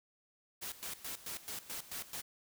white noise with tremolo, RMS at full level -42 dBFS, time 0.61-2.22 s, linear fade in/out 20 ms, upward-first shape square, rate 4.6 Hz, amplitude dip 80%, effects none

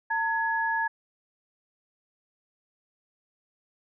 sine tone pair together, 905 / 1683.9 Hz, A5 / G#6, +48 / +23 cents, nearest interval major seventh, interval 1075 cents, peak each -27 dBFS, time 0.1-0.88 s, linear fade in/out 10 ms, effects none

